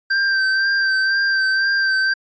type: tone with vibrato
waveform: square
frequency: 1568 Hz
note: G6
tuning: in tune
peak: -16 dBFS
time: 0.1-2.14 s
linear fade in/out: 10 ms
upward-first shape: sine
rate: 2 Hz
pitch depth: 26 cents each way
effects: resampled to 16000 Hz